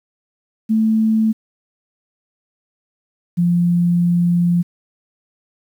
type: tone pair in turn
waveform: sine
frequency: 220 / 173.81 Hz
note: A3 / F3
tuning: 0 / -8 cents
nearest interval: major third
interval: 408 cents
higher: first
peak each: -12 dBFS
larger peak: neither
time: 0.69-1.33 / 3.37-4.63 s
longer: second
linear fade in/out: 20 ms
effects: 8-bit

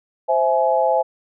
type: chord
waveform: sine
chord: C augmented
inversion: none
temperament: equal with one note detuned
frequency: 523.3 / 659.3 / 842.7 Hz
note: C5 / E5 / G#5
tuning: 0 / 0 / +25 cents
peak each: -19 dBFS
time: 0.28-1.03 s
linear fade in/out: 20 ms
effects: none

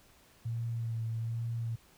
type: tone with vibrato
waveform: sine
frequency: 114.8 Hz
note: A#2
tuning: 26 cents flat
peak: -32 dBFS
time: 0.45-1.76 s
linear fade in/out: 10 ms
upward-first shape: sine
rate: 1.2 Hz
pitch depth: 25 cents each way
effects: pink hiss -62 dBFS RMS until 1.97 s

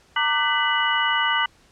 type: tone cluster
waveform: sine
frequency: 919 / 1184 / 1509 / 1993 / 2939 Hz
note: A#5 / D6 / F#6 / B6 / F#7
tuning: -25 / +14 / +34 / +15 / -12 cents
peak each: -25 dBFS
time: 0.16-1.46 s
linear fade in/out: 5 ms
effects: pink hiss -56 dBFS RMS until 1.71 s + low-pass 8000 Hz 12 dB/octave

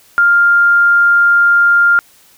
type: tone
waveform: sine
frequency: 1400 Hz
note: F6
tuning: 4 cents sharp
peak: -6 dBFS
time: 0.18-1.99 s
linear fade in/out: 0 ms
effects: white hiss -47 dBFS RMS until 2.37 s

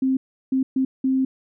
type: tone bursts at uneven times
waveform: sine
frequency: 263.4 Hz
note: C4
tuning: 12 cents sharp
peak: -17 dBFS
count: 4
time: 0.02-0.17 / 0.52-0.63 / 0.76-0.85 / 1.04-1.25 s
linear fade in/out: 5 ms
effects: none

